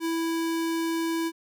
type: tone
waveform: square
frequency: 329.6 Hz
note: E4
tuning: in tune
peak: -26 dBFS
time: 0-1.32 s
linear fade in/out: 50 ms
effects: none